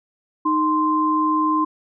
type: tone pair together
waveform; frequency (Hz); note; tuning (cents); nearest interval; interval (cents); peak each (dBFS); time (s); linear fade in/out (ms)
sine; 309.7 / 1043.1; D#4 / C6; -8 / -6; octave + major sixth; 2102; -20 / -18; 0.45-1.65; 10
effects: none